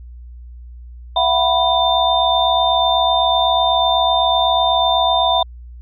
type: tone cluster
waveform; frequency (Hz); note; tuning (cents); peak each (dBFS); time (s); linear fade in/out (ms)
sine; 672 / 740 / 987 / 3599; E5 / F#5 / B5 / A7; +33 / 0 / -1 / +38; -18; 1.16-5.43; 5
effects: added 60 Hz sine -33 dBFS peak until 5.81 s